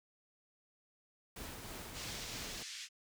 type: noise with tremolo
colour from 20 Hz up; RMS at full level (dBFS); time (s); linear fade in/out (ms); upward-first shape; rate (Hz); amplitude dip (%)
pink; -46; 1.36-2.63; 5; triangle; 3.1; 30
type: band-pass noise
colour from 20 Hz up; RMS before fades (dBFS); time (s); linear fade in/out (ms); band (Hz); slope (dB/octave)
white; -47; 1.93-2.89; 50; 1800 to 6700; 24
effects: none